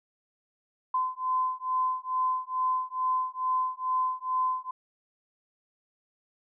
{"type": "beating tone pair", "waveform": "sine", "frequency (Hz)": [1024, 1026.3], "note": ["C6", "C6"], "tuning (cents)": [-38, -34], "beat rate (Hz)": 2.3, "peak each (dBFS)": -29, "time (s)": [0.94, 4.71], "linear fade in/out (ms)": 5, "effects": []}